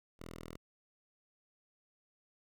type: tone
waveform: 5% pulse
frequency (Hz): 41.2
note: E1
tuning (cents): 0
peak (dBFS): -35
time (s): 0.19-0.57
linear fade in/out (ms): 10
effects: none